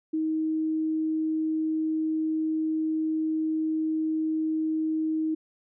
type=tone; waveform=sine; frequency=315.4 Hz; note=D#4; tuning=24 cents sharp; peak=-24 dBFS; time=0.13-5.35 s; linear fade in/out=10 ms; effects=none